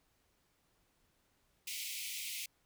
pink high-pass noise, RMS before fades -42 dBFS, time 1.67-2.46 s, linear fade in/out 5 ms, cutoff 2100 Hz, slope 96 dB/octave, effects pink hiss -75 dBFS RMS until 2.65 s

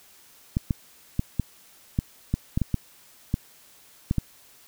clicks, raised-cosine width 5 ms, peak -10 dBFS, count 12, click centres 0.569 / 0.708 / 1.194 / 1.397 / 1.989 / 2.34 / 2.575 / 2.617 / 2.743 / 3.341 / 4.111 / 4.183 s, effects white hiss -54 dBFS RMS until 4.67 s

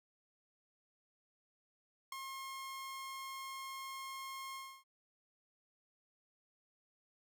sawtooth tone with ADSR envelope, 1073 Hz, C6, 43 cents sharp, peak -34 dBFS, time 2.12-4.84 s, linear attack 4 ms, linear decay 5 ms, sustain -6 dB, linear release 290 ms, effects none

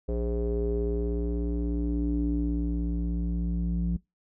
square tone with low-pass filter sweep, 58.27 Hz, A#1, in tune, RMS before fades -28 dBFS, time 0.08-3.97 s, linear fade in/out 10 ms, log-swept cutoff 470 to 200 Hz, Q 6.4, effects noise-tail reverb RT60 0.2 s tail -23 dB re dry

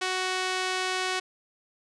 sawtooth tone with band-pass filter, 371.5 Hz, F#4, 7 cents sharp, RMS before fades -29 dBFS, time 0.01-1.2 s, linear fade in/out 10 ms, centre 3100 Hz, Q 0.53, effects resampled to 24000 Hz

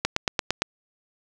click train, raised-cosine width 0.2 ms, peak -4 dBFS, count 6, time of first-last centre 0.05-0.62 s, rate 8.77 Hz, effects none

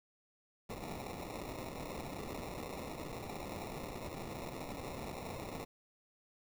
blue noise with sample-and-hold, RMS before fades -44 dBFS, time 0.69-5.65 s, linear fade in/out 10 ms, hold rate 1575 Hz, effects none

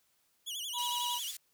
sawtooth tone with vibrato, 3136 Hz, G7, in tune, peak -34 dBFS, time 0.46-1.32 s, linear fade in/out 20 ms, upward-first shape sine, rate 11 Hz, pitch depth 170 cents each way
harmonic tone, 968 Hz, B5, 35 cents flat, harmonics 1 / 3 / 4, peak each -35 / -39 / -41 dBFS, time 0.73-1.2 s, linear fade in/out 50 ms
white band-pass noise, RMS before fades -44 dBFS, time 0.78-1.37 s, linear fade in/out 5 ms, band 3100 to 13000 Hz, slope 12 dB/octave
effects white hiss -73 dBFS RMS until 1.53 s

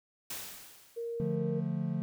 white noise with exponential decay, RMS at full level -38 dBFS, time 0.3-1.36 s, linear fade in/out 5 ms, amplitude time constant 230 ms
sine tone, 466.2 Hz, A#4, in tune, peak -34 dBFS, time 0.96-1.61 s, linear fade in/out 20 ms
triangle chord, D minor, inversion none, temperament equal, 146.83 / 174.61 / 220 Hz, D3 / F3 / A3, 0 / 0 / 0 cents, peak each -33 / -32 / -35 dBFS, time 1.2-2.02 s, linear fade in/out 0 ms
effects none

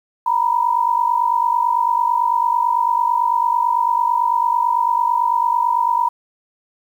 sine tone pair together, 934 / 983 Hz, A#5 / B5, +3 / -8 cents, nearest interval minor second, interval 89 cents, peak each -17 dBFS, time 0.26-6.09 s, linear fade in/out 5 ms, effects 8-bit

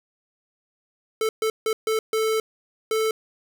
square tone bursts at uneven times, 440 Hz, A4, in tune, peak -21 dBFS, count 6, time 1.21-1.29 / 1.42-1.5 / 1.66-1.73 / 1.87-1.99 / 2.13-2.4 / 2.91-3.11 s, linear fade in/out 2 ms, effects none

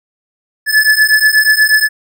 square beating tone pair, 1724 / 1732.3 Hz, A6 / A6, -36 / -27 cents, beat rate 8.3 Hz, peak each -11 dBFS, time 0.66-1.89 s, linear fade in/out 50 ms, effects none

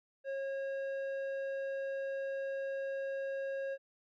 square tone with low-pass filter, 544 Hz, C#5, 33 cents flat, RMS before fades -38 dBFS, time 0.24-3.78 s, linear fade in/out 50 ms, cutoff 1600 Hz, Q 0.86, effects none

